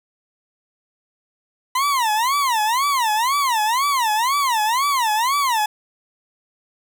40% pulse tone with vibrato, 987.8 Hz, B5, in tune, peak -16 dBFS, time 1.75-5.66 s, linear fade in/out 5 ms, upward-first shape sine, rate 2 Hz, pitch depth 270 cents each way, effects none

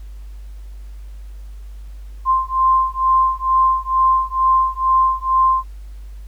sine beating tone pair, 1046.5 / 1048.7 Hz, C6 / C6, 0 / +4 cents, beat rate 2.2 Hz, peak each -16 dBFS, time 2.25-5.64 s, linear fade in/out 50 ms, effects added 50 Hz sine -31 dBFS peak until 6.27 s + pink hiss -55 dBFS RMS until 6.27 s

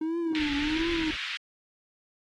triangle tone with vibrato, 311.1 Hz, D#4, in tune, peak -25 dBFS, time 0.01-1.11 s, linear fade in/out 5 ms, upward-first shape triangle, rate 1.4 Hz, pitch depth 170 cents each way
white band-pass noise, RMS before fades -35 dBFS, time 0.35-1.37 s, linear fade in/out 0 ms, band 1600 to 3400 Hz, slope 24 dB/octave
brown noise with tremolo, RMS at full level -41 dBFS, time 0.39-1.16 s, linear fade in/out 10 ms, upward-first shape sine, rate 9.9 Hz, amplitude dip 35%
effects AAC 32 kbps

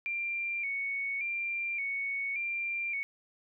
sine tone with vibrato, 2297 Hz, D7, 39 cents flat, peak -31 dBFS, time 0.06-3.03 s, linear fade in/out 0 ms, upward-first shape square, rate 0.87 Hz, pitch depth 58 cents each way, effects none

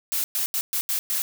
blue noise bursts at uneven times, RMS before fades -25 dBFS, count 6, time 0.12-0.24 / 0.35-0.46 / 0.54-0.61 / 0.73-0.81 / 0.89-0.99 / 1.1-1.22 s, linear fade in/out 0 ms, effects none

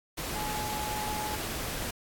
sine tone in noise, 849 Hz, G#5, 38 cents sharp, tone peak -34 dBFS, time 0.35-1.36 s, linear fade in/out 10 ms, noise pink, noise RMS -35 dBFS, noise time 0.17-1.91 s, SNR -2 dB, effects AAC 64 kbps

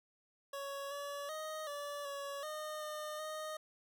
25% pulse tone with pitch steps, 557 / 570 / 624 / 577 / 562 / 613 / 608 / 620 Hz, C#5 / C#5 / D#5 / D5 / C#5 / D#5 / D#5 / D#5, +8 / +48 / +5 / -31 / +24 / -26 / -40 / -6 cents, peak -37 dBFS, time 0.53-3.57 s, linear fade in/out 5 ms, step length 380 ms, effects none

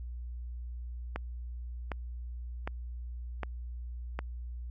click train, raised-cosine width 0.5 ms, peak -19 dBFS, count 5, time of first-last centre 1.16-4.19 s, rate 1.32 Hz, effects added 60 Hz sine -37 dBFS peak until 4.7 s + MP3 64 kbps

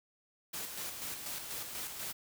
white noise with tremolo, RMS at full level -40 dBFS, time 0.53-2.13 s, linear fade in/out 10 ms, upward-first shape square, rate 4.1 Hz, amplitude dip 40%, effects none

